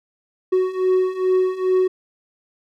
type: beating tone pair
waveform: triangle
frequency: 370 / 372.4 Hz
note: F#4 / F#4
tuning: 0 / +11 cents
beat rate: 2.4 Hz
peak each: -19 / -16 dBFS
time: 0.52-1.88 s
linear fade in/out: 10 ms
effects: none